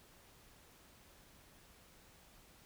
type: silence
effects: pink hiss -63 dBFS RMS until 2.65 s